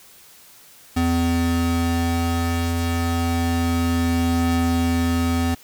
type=tone pair together; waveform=square; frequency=84.56 / 253.4 Hz; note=E2 / B3; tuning=+45 / +45 cents; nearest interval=octave + perfect fifth; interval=1900 cents; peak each=-22 dBFS; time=0.96-5.55 s; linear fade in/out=10 ms; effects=white hiss -48 dBFS RMS until 5.63 s